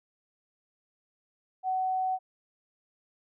sine tone, 750 Hz, F#5, 23 cents sharp, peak -26 dBFS, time 1.63-2.19 s, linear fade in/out 50 ms, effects none

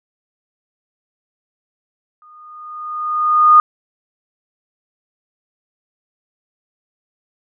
sine tone with exponential growth, 1227 Hz, D#6, 25 cents flat, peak -3 dBFS, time 2.22-3.6 s, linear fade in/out 1 ms, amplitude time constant 300 ms, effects none

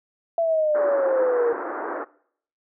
sine exponential sweep, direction down, 674 to 464.4 Hz, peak -18 dBFS, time 0.38-1.53 s, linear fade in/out 2 ms
pink band-pass noise, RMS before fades -30 dBFS, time 0.74-2.05 s, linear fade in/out 20 ms, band 310 to 1600 Hz, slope 48 dB/octave
effects noise-tail reverb RT60 0.6 s tail -21 dB re dry

